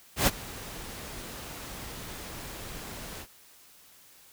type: noise with ADSR envelope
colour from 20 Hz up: pink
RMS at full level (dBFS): -21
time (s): 0.16-3.27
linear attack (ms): 110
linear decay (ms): 32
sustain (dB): -20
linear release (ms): 62
effects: white hiss -56 dBFS RMS until 4.32 s